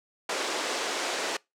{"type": "band-pass noise", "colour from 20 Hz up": "pink", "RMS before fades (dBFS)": -31, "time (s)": [0.29, 1.37], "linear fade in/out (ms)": 5, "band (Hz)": [340, 7700], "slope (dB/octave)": 24, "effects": ["noise-tail reverb RT60 0.2 s tail -24 dB re dry"]}